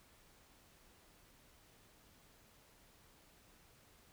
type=silence; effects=pink hiss -66 dBFS RMS until 4.12 s